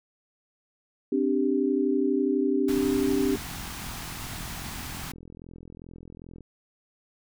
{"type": "chord", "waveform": "sine", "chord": "C suspended second", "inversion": "none", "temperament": "equal", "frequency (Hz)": [261.6, 293.7, 392], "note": ["C4", "D4", "G4"], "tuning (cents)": [0, 0, 0], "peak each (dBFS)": -26, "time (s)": [1.12, 3.36], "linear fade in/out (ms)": 5}
{"type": "band-stop noise", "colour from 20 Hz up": "pink", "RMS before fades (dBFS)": -37, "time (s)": [2.68, 5.12], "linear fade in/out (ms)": 5, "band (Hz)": [290, 670], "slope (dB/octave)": 48}
{"type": "click train", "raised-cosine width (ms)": 3, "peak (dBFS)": -32, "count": 156, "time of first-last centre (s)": [2.76, 6.407], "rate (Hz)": 42.5}
{"effects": []}